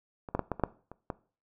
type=clicks; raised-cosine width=1 ms; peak=-27 / -14 / -14 / -16 / -23 / -10 / -30 / -19 dBFS; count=8; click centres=0.288 / 0.35 / 0.393 / 0.517 / 0.597 / 0.637 / 0.916 / 1.102 s; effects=noise-tail reverb RT60 0.4 s tail -19 dB re dry